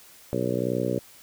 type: harmonic tone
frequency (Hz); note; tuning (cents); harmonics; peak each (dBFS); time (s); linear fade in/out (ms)
61.74; B1; 0; 2 / 3 / 4 / 5 / 6 / 7 / 8 / 9; -32 / -32 / -32 / -32 / -32 / -32 / -32 / -32; 0.33-0.99; 0
effects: white hiss -51 dBFS RMS until 1.22 s